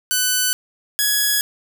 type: tone pair in turn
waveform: 5% pulse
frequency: 1500 / 1675.9 Hz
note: F#6 / G#6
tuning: +23 / +15 cents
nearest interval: major second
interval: 192 cents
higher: second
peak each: -5 dBFS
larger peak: neither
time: 0.11-0.53 / 0.99-1.41 s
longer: neither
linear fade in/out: 0 ms
effects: none